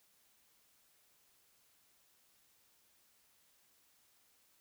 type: silence
effects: white hiss -71 dBFS RMS until 4.6 s